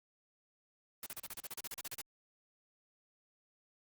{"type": "noise bursts", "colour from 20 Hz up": "white", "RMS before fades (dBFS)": -43, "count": 15, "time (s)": [1.03, 2.014], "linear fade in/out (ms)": 2, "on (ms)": 32, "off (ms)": 36, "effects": ["Opus 32 kbps"]}